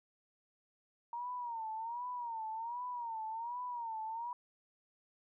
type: tone with vibrato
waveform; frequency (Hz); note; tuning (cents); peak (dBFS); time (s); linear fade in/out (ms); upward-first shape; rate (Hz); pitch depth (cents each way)
sine; 932.3; A#5; 0; -38; 1.13-4.33; 2; sine; 1.3; 110
effects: none